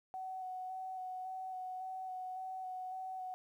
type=tone with vibrato; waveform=sine; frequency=747 Hz; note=F#5; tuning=16 cents sharp; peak=-40 dBFS; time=0.14-3.34 s; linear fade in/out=0 ms; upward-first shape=square; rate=1.8 Hz; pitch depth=13 cents each way; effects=12-bit